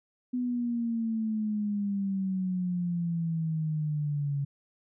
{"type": "exponential sweep", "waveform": "sine", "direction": "down", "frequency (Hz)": [250.6, 139.7], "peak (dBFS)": -27, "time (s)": [0.33, 4.45], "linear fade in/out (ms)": 10, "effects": []}